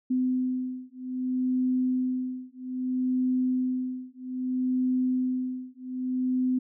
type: beating tone pair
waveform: sine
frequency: 254.6 / 255.22 Hz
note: C4 / C4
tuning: -47 / -43 cents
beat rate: 0.62 Hz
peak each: -28 dBFS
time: 0.1-6.59 s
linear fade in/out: 10 ms
effects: none